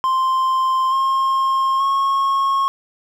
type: tone with pitch steps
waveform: triangle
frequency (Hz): 1046.5 / 1068.5 / 1090.9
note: C6 / C6 / C#6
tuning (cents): 0 / +36 / -28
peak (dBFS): -13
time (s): 0.04-2.68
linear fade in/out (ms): 0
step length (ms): 880
effects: none